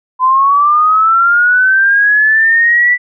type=linear sweep; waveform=sine; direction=up; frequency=1013 to 1977 Hz; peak=-6 dBFS; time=0.19-2.98 s; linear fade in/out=50 ms; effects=none